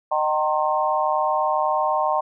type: tone cluster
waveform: sine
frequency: 615 / 767 / 917 / 1065 Hz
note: D#5 / G5 / A#5 / C6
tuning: -20 / -38 / -29 / +30 cents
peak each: -24 dBFS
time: 0.11-2.21 s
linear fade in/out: 10 ms
effects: none